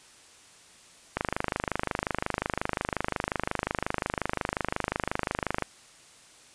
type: click train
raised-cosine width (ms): 0.5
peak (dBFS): -11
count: 115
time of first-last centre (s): 1.17-5.623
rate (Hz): 25.6
effects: white hiss -54 dBFS RMS until 6.54 s + resampled to 22050 Hz